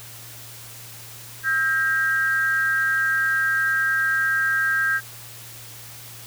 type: tone with amplitude modulation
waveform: sine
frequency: 1595 Hz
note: G6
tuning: 30 cents sharp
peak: -15 dBFS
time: 1.43-5.01 s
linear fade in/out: 50 ms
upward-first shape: sine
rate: 291 Hz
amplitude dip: 70%
effects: added 116 Hz sine -45 dBFS peak until 6.26 s + white hiss -41 dBFS RMS until 6.26 s